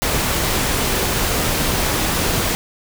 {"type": "tone in noise", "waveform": "sine", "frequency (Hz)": 385.9, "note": "G4", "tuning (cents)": -27, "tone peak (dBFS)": -29, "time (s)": [0.82, 1.05], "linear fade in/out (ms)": 0, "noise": "pink", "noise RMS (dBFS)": -19, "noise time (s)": [0.02, 2.55], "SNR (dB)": -13, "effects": []}